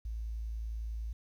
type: tone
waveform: sine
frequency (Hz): 55.4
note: A1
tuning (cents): +13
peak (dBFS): -35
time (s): 0.05-1.13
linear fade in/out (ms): 5
effects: 11-bit